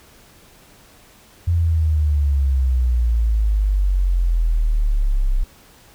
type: exponential sweep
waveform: sine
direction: down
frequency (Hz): 86.9 to 31.94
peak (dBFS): -14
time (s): 1.47-5.44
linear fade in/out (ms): 10
effects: pink hiss -49 dBFS RMS until 5.94 s